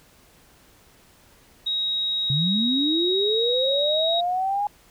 sine tone, 3795 Hz, A#7, 30 cents sharp, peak -22 dBFS, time 1.66-4.21 s, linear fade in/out 10 ms
sine linear sweep, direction up, 130.81 to 830.6 Hz, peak -21 dBFS, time 2.3-4.67 s, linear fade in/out 2 ms
effects pink hiss -55 dBFS RMS until 4.9 s

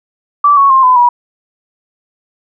sine tone with pitch steps, 1161 / 1109.2 / 1059.7 / 1012.5 / 967.3 Hz, D6 / C#6 / C6 / B5 / B5, -20 / +1 / +22 / +43 / -36 cents, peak -4 dBFS, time 0.44-1.09 s, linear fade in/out 5 ms, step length 130 ms, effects none

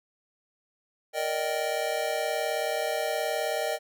square chord, Eb major seventh, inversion second, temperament just, 466.7 / 583.4 / 622.3 / 777.8 Hz, Bb4 / D5 / Eb5 / G5, +2 / -12 / 0 / -14 cents, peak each -35 / -35 / -31 / -34 dBFS, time 1.13-3.79 s, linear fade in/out 50 ms, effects none

